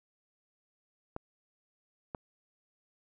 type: clicks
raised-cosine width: 1 ms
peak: -23 dBFS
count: 2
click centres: 1.164 / 2.148 s
effects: none